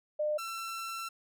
sine / sawtooth tone pair in turn, 603 / 1345.1 Hz, D5 / E6, +46 / +35 cents, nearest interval octave + major second, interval 1389 cents, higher second, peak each -28 / -33 dBFS, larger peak first, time 0.19-0.38 / 0.38-1.09 s, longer second, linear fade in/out 10 ms, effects none

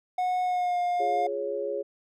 triangle tone with pitch glide, 730 to 709.6 Hz, F#5 to F5, -24 to +27 cents, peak -22 dBFS, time 0.18-1.27 s, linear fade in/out 5 ms, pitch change -49 cents, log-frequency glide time 0.43-0.79 s
sine chord, Db major, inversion first, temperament equal, 349.2 / 415.3 / 554.4 Hz, F4 / Ab4 / Db5, 0 / 0 / 0 cents, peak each -37 / -31 / -31 dBFS, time 0.99-1.83 s, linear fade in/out 20 ms
effects none

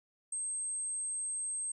sine tone, 8372 Hz, C9, in tune, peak -34 dBFS, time 0.32-1.72 s, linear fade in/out 5 ms, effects none

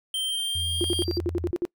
square tone with pitch glide, 3136 to 3213 Hz, G7 to G7, 0 to +42 cents, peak -26 dBFS, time 0.14-1.04 s, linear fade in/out 2 ms, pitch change +42 cents, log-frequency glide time 0.25-0.73 s
triangle tone with exponential growth, 4715 Hz, D8, 6 cents sharp, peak -30 dBFS, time 0.26-1.18 s, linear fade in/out 2 ms, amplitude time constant 200 ms
sine tone, 84.9 Hz, F2, 48 cents flat, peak -30 dBFS, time 0.55-1.51 s, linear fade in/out 5 ms
sine tone bursts, 349.2 Hz, F4, in tune, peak -22 dBFS, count 10, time 0.81-1.652 s, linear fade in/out 0 ms, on 32 ms, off 58 ms
effects noise-tail reverb RT60 0.1 s tail -24 dB re dry

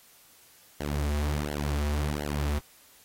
sawtooth tone with flanger, 73.5 Hz, D2, 2 cents sharp, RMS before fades -29 dBFS, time 0.8-2.59 s, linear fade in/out 5 ms, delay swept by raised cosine 0.81 to 6.81 ms, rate 1.4 Hz, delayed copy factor -0.75, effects white hiss -57 dBFS RMS until 3.04 s + AAC 48 kbps

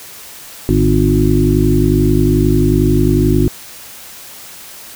harmonic tone with a mistuned harmonic, 51.2 Hz, G#1, 24 cents flat, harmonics 1 / 2 / 3 / 5 / 6 / 7, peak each -16 / -16 / -16 / -16 / -16 / -16 dBFS, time 0.69-3.48 s, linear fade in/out 0 ms, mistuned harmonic 2, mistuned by +56 cents, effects white hiss -34 dBFS RMS until 4.95 s

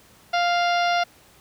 harmonic tone, 698.5 Hz, F5, in tune, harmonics 1 / 2 / 3 / 4 / 5 / 6 / 7 / 8, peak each -20 / -26 / -30 / -32 / -34 / -36 / -37 / -38 dBFS, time 0.33-1.04 s, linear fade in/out 10 ms, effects pink hiss -53 dBFS RMS until 1.4 s + high-pass 60 Hz 12 dB/octave

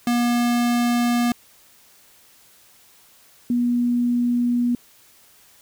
square / sine tone pair in turn, 239.8 / 241.9 Hz, A#3 / B3, +49 / -36 cents, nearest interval unison, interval 15 cents, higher second, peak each -18 / -17 dBFS, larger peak second, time 0.07-1.32 / 3.5-4.75 s, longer neither, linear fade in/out 2 ms, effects white hiss -53 dBFS RMS until 5.61 s

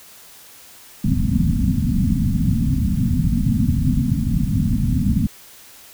white low-pass noise, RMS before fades -18 dBFS, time 1.04-5.27 s, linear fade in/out 5 ms, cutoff 260 Hz, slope 96 dB/octave, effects white hiss -44 dBFS RMS until 5.93 s

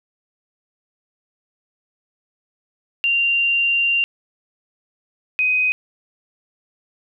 sine tone pair in turn, 2775 / 2508 Hz, F7 / D#7, -12 / +13 cents, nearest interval major second, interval 175 cents, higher first, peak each -15 dBFS, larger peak neither, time 3.04-4.04 / 5.39-5.72 s, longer first, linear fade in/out 0 ms, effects none

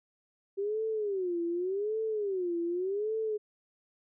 sine tone with vibrato, 387.5 Hz, G4, 20 cents flat, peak -29 dBFS, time 0.57-3.38 s, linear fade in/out 20 ms, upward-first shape sine, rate 0.86 Hz, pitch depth 230 cents each way, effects none

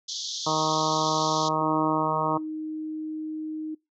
pink band-pass noise, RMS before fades -33 dBFS, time 0.08-1.49 s, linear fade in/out 10 ms, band 3300 to 6600 Hz, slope 96 dB/octave
harmonic tone, 156.4 Hz, D#3, 9 cents sharp, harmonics 1 / 2 / 3 / 4 / 5 / 6 / 7 / 8, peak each -33 / -32 / -33 / -31 / -33 / -28 / -29 / -33 dBFS, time 0.46-2.38 s, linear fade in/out 10 ms
sine tone, 311.4 Hz, D#4, 2 cents sharp, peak -30 dBFS, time 1.61-3.75 s, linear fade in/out 10 ms
effects noise-tail reverb RT60 0.2 s tail -23 dB re dry

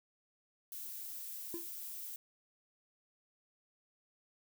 violet noise, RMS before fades -45 dBFS, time 0.72-2.16 s, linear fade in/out 2 ms
triangle tone with exponential decay, 340.6 Hz, F4, 43 cents flat, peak -34 dBFS, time 1.54-1.7 s, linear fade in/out 0 ms, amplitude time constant 33 ms
effects none

